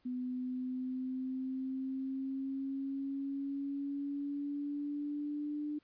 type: exponential sweep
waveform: sine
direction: up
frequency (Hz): 250 to 298.2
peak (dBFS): -35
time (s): 0.05-5.79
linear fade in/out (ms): 10
effects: pink hiss -73 dBFS RMS until 5.83 s + resampled to 11025 Hz